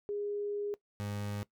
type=tone pair in turn; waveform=sine / 30% pulse; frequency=410.5 / 102.62 Hz; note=G#4 / G#2; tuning=-20 / -20 cents; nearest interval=2 octaves; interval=2400 cents; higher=first; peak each=-33 / -33 dBFS; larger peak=neither; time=0.09-0.74 / 1-1.43 s; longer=first; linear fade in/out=0 ms; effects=noise-tail reverb RT60 0.1 s tail -19 dB re dry